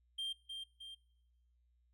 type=tone with echo; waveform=triangle; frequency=3178 Hz; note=G7; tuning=23 cents sharp; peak=-36 dBFS; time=0.18-0.33 s; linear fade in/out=10 ms; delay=310 ms; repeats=2; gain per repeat=-5 dB; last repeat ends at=0.95 s; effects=noise-tail reverb RT60 0.9 s tail -23 dB re dry + added 60 Hz sine -70 dBFS peak until 1.93 s